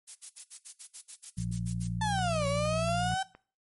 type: noise bursts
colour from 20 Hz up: violet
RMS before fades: -38 dBFS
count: 13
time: 0.07-1.883 s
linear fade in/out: 20 ms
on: 85 ms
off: 59 ms
type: harmonic tone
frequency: 58.27 Hz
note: A#1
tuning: in tune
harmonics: 1 / 2 / 3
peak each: -40 / -34 / -34 dBFS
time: 1.37-3.15 s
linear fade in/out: 10 ms
type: linear two-way sweep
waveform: 35% pulse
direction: down then up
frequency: 888 to 554.4 to 775 Hz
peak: -27 dBFS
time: 2.01-3.23 s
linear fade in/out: 5 ms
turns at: 2.47 s
type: click train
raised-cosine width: 0.5 ms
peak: -34 dBFS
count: 6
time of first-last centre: 2.19-3.35 s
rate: 4.31 Hz
effects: noise-tail reverb RT60 0.4 s tail -19 dB re dry + MP3 48 kbps